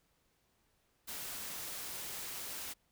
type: noise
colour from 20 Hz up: white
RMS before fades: -43 dBFS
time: 1.07-2.74 s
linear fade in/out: 20 ms
effects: pink hiss -75 dBFS RMS until 2.91 s